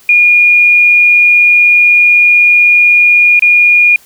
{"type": "tone with dropouts", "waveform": "sine", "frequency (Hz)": 2432, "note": "D#7", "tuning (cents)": -40, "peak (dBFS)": -3, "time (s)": [0.09, 3.96], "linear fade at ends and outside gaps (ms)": 2, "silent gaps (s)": [3.394, 3.422], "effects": ["white hiss -43 dBFS RMS until 4.05 s"]}